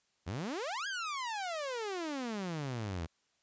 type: exponential two-way sweep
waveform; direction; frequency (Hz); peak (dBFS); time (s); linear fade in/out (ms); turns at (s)
sawtooth; up then down; 77.78 to 1661.2 to 77.78; -32; 0.26-3.07; 20; 0.87
effects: white hiss -75 dBFS RMS until 3.42 s + resampled to 16000 Hz